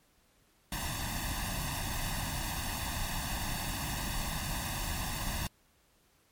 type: noise with comb filter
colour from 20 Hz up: pink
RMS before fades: -35 dBFS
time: 0.72-5.47 s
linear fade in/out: 2 ms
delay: 1.1 ms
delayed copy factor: +0.95
effects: pink hiss -68 dBFS RMS until 6.31 s + MP3 64 kbps